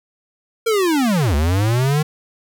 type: linear two-way sweep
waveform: square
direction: down then up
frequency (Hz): 467 to 69.3 to 156.2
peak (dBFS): -15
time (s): 0.66-2.03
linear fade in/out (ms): 10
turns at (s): 1.35
effects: none